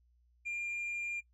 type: tone with tanh clipping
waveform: sine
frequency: 2398 Hz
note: D7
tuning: 36 cents sharp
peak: -36 dBFS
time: 0.45-1.21 s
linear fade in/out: 20 ms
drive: 1 dB
effects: noise-tail reverb RT60 0.1 s tail -18 dB re dry + added 60 Hz sine -66 dBFS peak until 1.33 s